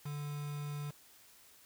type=tone with quantisation; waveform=triangle; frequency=146.2 Hz; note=D3; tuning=7 cents flat; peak=-36 dBFS; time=0.05-0.91 s; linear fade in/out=10 ms; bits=8; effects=white hiss -61 dBFS RMS until 1.65 s